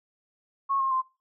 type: tone with pitch steps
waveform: sine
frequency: 1096 / 1069.7 / 1044.1 Hz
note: C#6 / C6 / C6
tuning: -20 / +38 / -4 cents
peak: -23 dBFS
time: 0.69-1.02 s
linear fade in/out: 20 ms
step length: 110 ms
effects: noise-tail reverb RT60 0.3 s tail -21 dB re dry